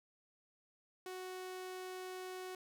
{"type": "tone", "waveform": "sawtooth", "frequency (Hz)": 370, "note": "F#4", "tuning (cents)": 0, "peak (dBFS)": -40, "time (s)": [1.06, 2.55], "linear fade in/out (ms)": 2, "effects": []}